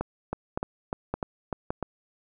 two click trains, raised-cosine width 1 ms, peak -14 / -15 dBFS, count 4 / 6, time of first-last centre 0.01-1.705 / 0.33-1.827 s, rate 1.77 / 3.34 Hz, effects none

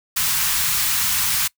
white band-stop noise, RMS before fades -20 dBFS, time 0.16-1.48 s, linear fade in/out 10 ms, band 180 to 950 Hz, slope 24 dB/octave, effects noise-tail reverb RT60 0.1 s tail -23 dB re dry

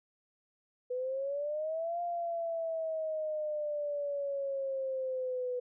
sine exponential two-way sweep, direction up then down, 493.9 to 698.5 to 493.9 Hz, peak -32 dBFS, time 0.9-5.6 s, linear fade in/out 10 ms, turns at 2.01 s, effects none

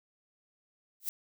violet noise with exponential growth, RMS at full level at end -29 dBFS, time 1-1.09 s, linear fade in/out 1 ms, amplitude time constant 19 ms, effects none

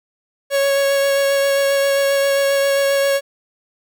45% pulse tone with vibrato, 554.4 Hz, C#5, in tune, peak -14 dBFS, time 0.5-3.21 s, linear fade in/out 50 ms, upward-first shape sine, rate 7.5 Hz, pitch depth 11 cents each way, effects none

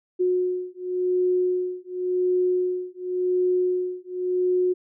sine beating tone pair, 363.2 / 364.11 Hz, F#4 / F#4, -32 / -28 cents, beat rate 0.91 Hz, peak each -24 / -24 dBFS, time 0.19-4.74 s, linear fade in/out 20 ms, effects none

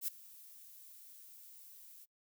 violet noise with ADSR envelope, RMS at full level -35 dBFS, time 0.01-2.06 s, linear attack 68 ms, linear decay 9 ms, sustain -21 dB, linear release 27 ms, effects noise-tail reverb RT60 0.1 s tail -26 dB re dry

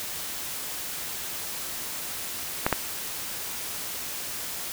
clicks, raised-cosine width 0.5 ms, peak -6 dBFS, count 2, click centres 2.665 / 2.727 s, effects white hiss -34 dBFS RMS until 4.72 s

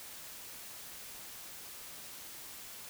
silence, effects white hiss -48 dBFS RMS until 2.89 s

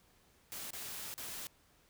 white noise with dropouts, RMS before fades -44 dBFS, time 0.52-1.47 s, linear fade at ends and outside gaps 0 ms, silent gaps 0.706-0.733 / 1.14-1.179 s, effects pink hiss -68 dBFS RMS until 1.89 s

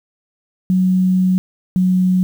sine tone pair in turn, 185 / 184 Hz, F#3 / F#3, 0 / -9 cents, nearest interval unison, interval 9 cents, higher first, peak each -11 dBFS, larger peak neither, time 0.7-1.38 / 1.76-2.23 s, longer first, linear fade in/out 0 ms, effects 7-bit

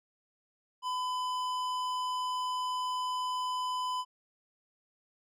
sine tone with tanh clipping, 1006 Hz, B5, 32 cents sharp, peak -33 dBFS, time 0.82-4.05 s, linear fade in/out 50 ms, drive 15 dB, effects none

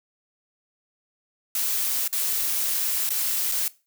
blue noise with dropouts, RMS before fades -25 dBFS, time 1.55-3.68 s, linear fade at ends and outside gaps 2 ms, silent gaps 2.078-2.127 / 3.092-3.104 / 3.516-3.52 s, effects noise-tail reverb RT60 0.3 s tail -20 dB re dry

